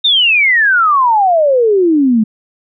sine exponential sweep, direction down, 3729 to 210.2 Hz, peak -7 dBFS, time 0.04-2.24 s, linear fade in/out 10 ms, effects none

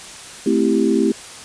sine chord, A minor seventh, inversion none, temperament equal, 220 / 261.6 / 329.6 / 392 Hz, A3 / C4 / E4 / G4, 0 / 0 / 0 / 0 cents, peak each -19 dBFS, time 0.46-1.12 s, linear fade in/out 5 ms, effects white hiss -36 dBFS RMS until 1.44 s + resampled to 22050 Hz

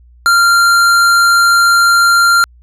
sine tone with hard clipping, 1387 Hz, F6, 12 cents flat, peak -8 dBFS, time 0.26-2.44 s, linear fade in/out 0 ms, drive 15 dB, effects added 60 Hz sine -40 dBFS peak until 2.62 s + resampled to 32000 Hz

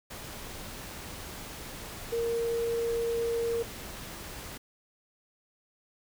sine tone in noise, 464.7 Hz, A#4, 5 cents flat, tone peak -27 dBFS, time 2.12-3.63 s, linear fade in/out 10 ms, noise pink, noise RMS -42 dBFS, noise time 0.1-4.58 s, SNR +12 dB, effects none

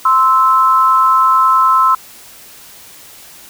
sine tone pair together, 1041 / 1311.6 Hz, C6 / E6, -9 / -9 cents, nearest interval major third, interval 400 cents, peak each -10 dBFS, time 0.05-1.95 s, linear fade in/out 5 ms, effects white hiss -38 dBFS RMS until 3.49 s

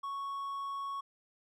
triangle tone, 1108.7 Hz, C#6, in tune, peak -34 dBFS, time 0.03-1.01 s, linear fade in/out 10 ms, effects none

